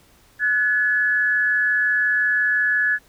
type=tone pair together; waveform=sine; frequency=1480 / 1705.7 Hz; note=F#6 / G#6; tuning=0 / +46 cents; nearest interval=major second; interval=246 cents; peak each=-24 / -17 dBFS; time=0.39-2.99 s; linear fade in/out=50 ms; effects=pink hiss -55 dBFS RMS until 3.08 s